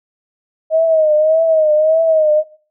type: tone with vibrato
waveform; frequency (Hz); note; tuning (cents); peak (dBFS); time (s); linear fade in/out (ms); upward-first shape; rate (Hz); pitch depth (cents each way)
sine; 630; D#5; +21; -9; 0.7-2.44; 50; triangle; 1.7; 80
effects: noise-tail reverb RT60 0.4 s tail -17 dB re dry